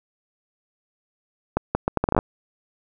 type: accelerating click train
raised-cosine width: 1 ms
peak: -5 dBFS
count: 11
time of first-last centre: 1.57-2.189 s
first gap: 180 ms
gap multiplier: 0.72
effects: none